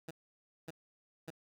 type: tone bursts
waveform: 15% pulse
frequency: 161.8 Hz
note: E3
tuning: 32 cents flat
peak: -36 dBFS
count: 3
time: 0.08-1.304 s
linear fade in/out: 5 ms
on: 28 ms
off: 570 ms
effects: none